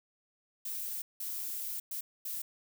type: noise bursts at uneven times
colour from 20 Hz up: violet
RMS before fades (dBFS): -38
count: 4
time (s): 0.65-1.02 / 1.2-1.8 / 1.91-2.01 / 2.25-2.42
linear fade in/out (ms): 5
effects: none